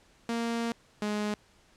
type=tone pair in turn; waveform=sawtooth; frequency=232.4 / 209.4 Hz; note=A#3 / G#3; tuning=-5 / +15 cents; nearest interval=major second; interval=180 cents; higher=first; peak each=-25 dBFS; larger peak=neither; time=0.29-0.72 / 1.02-1.34 s; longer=first; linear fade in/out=2 ms; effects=pink hiss -62 dBFS RMS until 1.76 s + low-pass 8000 Hz 12 dB/octave